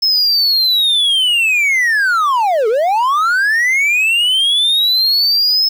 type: linear two-way sweep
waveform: triangle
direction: down then up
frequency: 5230 to 415.7 to 5230 Hz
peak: -9 dBFS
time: 0.02-5.69 s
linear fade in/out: 10 ms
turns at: 2.68 s
effects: 7-bit